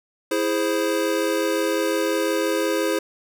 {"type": "chord", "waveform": "square", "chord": "E augmented", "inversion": "none", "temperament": "equal", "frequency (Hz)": [329.6, 415.3, 523.3], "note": ["E4", "G#4", "B#4"], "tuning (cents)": [0, 0, 0], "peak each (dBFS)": [-25, -26, -25], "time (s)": [0.31, 2.99], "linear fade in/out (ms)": 5, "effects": []}